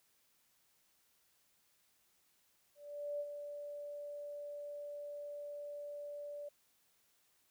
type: tone with ADSR envelope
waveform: sine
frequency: 582 Hz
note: D5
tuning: 16 cents flat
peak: -36 dBFS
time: 2.75-6.49 s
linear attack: 450 ms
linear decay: 49 ms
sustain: -7 dB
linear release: 8 ms
effects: white hiss -74 dBFS RMS until 7.5 s